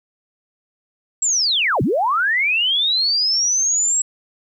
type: linear two-way sweep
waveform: sine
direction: down then up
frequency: 7710 to 98.8 to 7710 Hz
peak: -15 dBFS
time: 1.22-4.02 s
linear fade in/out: 5 ms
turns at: 1.82 s
effects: 9-bit